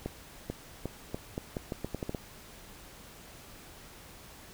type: accelerating click train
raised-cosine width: 2 ms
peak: -20 dBFS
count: 12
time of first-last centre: 0.06-2.148 s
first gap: 440 ms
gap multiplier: 0.81
effects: pink hiss -51 dBFS RMS until 4.53 s